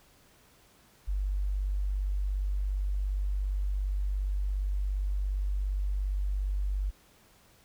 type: tone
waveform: sine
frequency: 48.65 Hz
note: G1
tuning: 12 cents flat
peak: -27 dBFS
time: 1.07-6.91 s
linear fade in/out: 20 ms
effects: pink hiss -61 dBFS RMS until 7.64 s